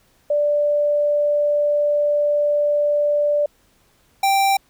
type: tone pair in turn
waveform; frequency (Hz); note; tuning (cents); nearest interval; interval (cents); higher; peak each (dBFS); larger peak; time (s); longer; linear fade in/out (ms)
sine / square; 587.3 / 784.1; D5 / G5; 0 / 0; perfect fourth; 500; second; -15; neither; 0.3-3.46 / 4.23-4.57; first; 5
effects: pink hiss -59 dBFS RMS until 4.69 s